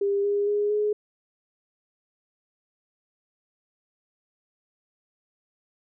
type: tone with pitch steps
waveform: sine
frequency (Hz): 400.5 / 406.8 / 413.2 / 419.7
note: G4 / G#4 / G#4 / G#4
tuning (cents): +37 / -36 / -9 / +18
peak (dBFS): -21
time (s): 0.01-0.93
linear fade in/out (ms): 5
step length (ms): 230
effects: none